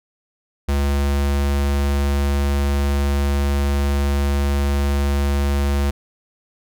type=tone; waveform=square; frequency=70.5 Hz; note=C#2; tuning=30 cents sharp; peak=-17 dBFS; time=0.68-5.91 s; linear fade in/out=10 ms; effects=none